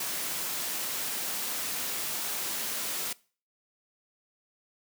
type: noise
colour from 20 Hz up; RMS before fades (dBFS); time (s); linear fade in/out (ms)
white; -33; 0-3.13; 5
effects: noise-tail reverb RT60 0.4 s tail -22 dB re dry + high-pass 150 Hz 12 dB/octave